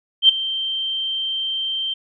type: tone with ADSR envelope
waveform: sine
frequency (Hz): 3136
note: G7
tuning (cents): 0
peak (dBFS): -5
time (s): 0.22-1.94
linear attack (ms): 70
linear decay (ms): 8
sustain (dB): -16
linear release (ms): 9
effects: none